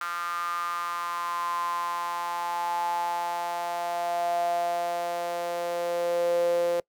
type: tone with high-pass filter sweep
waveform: sawtooth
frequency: 172.8 Hz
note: F3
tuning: 18 cents flat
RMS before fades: -29 dBFS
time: 0.01-6.8 s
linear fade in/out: 0 ms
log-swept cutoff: 1300 to 490 Hz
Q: 9.5
effects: noise-tail reverb RT60 0.1 s tail -24 dB re dry